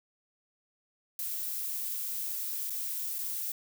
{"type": "noise with dropouts", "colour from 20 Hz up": "violet", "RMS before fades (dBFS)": -35, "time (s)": [1.19, 3.52], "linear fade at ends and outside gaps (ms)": 1, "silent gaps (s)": [[2.697, 2.704], [3.184, 3.188]], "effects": []}